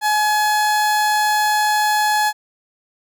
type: tone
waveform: 30% pulse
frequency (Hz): 847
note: G#5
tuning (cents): +34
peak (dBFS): -12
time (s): 0.01-2.33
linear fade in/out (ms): 50
effects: none